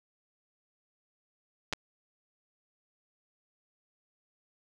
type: clicks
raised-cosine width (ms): 0.2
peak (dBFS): -14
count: 2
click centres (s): 1.727 / 1.734
effects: none